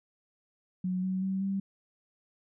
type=tone with pitch steps; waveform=sine; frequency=183.7 / 187.45 / 191.28 / 195.19 Hz; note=F#3 / F#3 / G3 / G3; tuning=-12 / +23 / -42 / -7 cents; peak=-28 dBFS; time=0.84-1.6 s; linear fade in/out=5 ms; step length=190 ms; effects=none